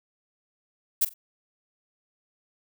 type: noise with echo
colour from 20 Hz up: violet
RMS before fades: -21 dBFS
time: 1.01-1.05 s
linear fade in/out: 10 ms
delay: 45 ms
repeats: 2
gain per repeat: -14 dB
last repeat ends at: 1.14 s
effects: none